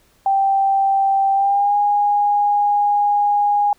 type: tone with pitch glide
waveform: sine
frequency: 783 to 821.5 Hz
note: G5 to G#5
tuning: -2 to -19 cents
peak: -13 dBFS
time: 0.26-3.73 s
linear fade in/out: 2 ms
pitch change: +83 cents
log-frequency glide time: 1.33-1.76 s
effects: pink hiss -57 dBFS RMS until 3.78 s